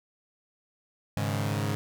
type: chord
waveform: sawtooth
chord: Ab suspended fourth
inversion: none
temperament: equal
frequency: 103.83 / 138.59 / 155.56 Hz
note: Ab2 / Db3 / Eb3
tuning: 0 / 0 / 0 cents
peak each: -25 / -28 / -31 dBFS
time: 1.17-1.75 s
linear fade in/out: 0 ms
effects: none